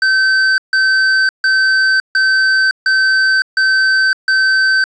square tone bursts, 1542 Hz, G6, 29 cents flat, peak -10 dBFS, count 7, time 0.02-4.84 s, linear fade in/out 2 ms, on 560 ms, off 150 ms, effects resampled to 16000 Hz + 7-bit

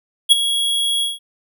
square tone with ADSR envelope, 3322 Hz, G#7, in tune, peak -5 dBFS, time 0.29-1.19 s, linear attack 29 ms, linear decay 17 ms, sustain -12 dB, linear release 170 ms, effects none

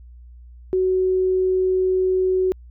sine tone, 372.7 Hz, F#4, 13 cents sharp, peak -16 dBFS, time 0.73-2.52 s, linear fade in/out 0 ms, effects added 60 Hz sine -40 dBFS peak until 2.7 s

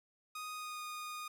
sawtooth tone with pitch glide, 1244.5 to 1229.5 Hz, D#6 to D#6, 0 to -21 cents, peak -38 dBFS, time 0.35-1.28 s, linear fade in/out 5 ms, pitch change -21 cents, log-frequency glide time 0.54-0.82 s, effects none

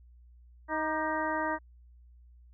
harmonic tone with a mistuned harmonic, 313.3 Hz, D#4, 12 cents sharp, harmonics 1 / 2 / 3 / 4 / 5 / 6, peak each -36 / -35 / -33 / -38 / -37 / -38 dBFS, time 0.68-1.59 s, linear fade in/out 50 ms, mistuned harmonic 4, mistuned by -70 cents, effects added 60 Hz sine -53 dBFS peak until 2.53 s

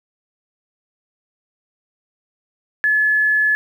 sine tone, 1715 Hz, A6, 45 cents flat, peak -13 dBFS, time 2.84-3.55 s, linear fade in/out 0 ms, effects 8-bit

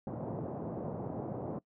pink band-pass noise, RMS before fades -39 dBFS, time 0.07-1.59 s, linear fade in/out 2 ms, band 110 to 770 Hz, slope 24 dB/octave, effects noise-tail reverb RT60 0.1 s tail -21 dB re dry

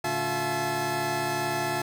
25% pulse tone cluster, 112 / 143.7 / 356.1 / 670 / 862 Hz, A2 / D3 / F4 / E5 / A5, +31 / -37 / +34 / +28 / -36 cents, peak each -36 / -32 / -28 / -29 / -27 dBFS, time 0.04-1.82 s, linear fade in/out 5 ms, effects none

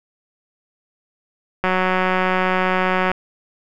click train, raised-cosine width 0.5 ms, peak -4 dBFS, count 274, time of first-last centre 1.64-3.116 s, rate 185 Hz, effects none

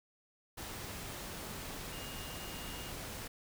sine tone in noise, 2844 Hz, F7, 31 cents sharp, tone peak -51 dBFS, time 1.92-2.91 s, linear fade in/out 10 ms, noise pink, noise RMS -44 dBFS, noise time 0.57-3.28 s, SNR -10 dB, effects none

